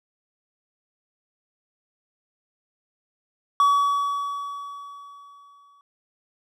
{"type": "tone with exponential decay", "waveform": "triangle", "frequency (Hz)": 1135, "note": "C#6", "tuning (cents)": 41, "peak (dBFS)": -12, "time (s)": [3.6, 5.81], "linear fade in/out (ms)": 1, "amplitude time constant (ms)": 480, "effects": []}